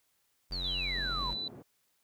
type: tone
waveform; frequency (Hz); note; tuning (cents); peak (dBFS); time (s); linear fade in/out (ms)
square; 45.29; F#1; -36; -38; 0.5-1.35; 20
type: exponential sweep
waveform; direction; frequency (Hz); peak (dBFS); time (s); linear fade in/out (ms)
sine; down; 4699 to 932.3; -35; 0.52-1.31; 5
type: tone with pitch glide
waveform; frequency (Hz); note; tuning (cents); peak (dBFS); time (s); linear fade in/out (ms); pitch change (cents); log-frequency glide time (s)
sine; 3951 to 3983; B7 to B7; 0 to +14; -34; 0.64-1.48; 2; +14; 0.81-1.2
type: band-pass noise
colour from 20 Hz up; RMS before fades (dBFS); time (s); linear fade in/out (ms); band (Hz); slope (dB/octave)
pink; -49; 0.94-1.63; 20; 150 to 560; 12
effects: white hiss -74 dBFS RMS until 2.03 s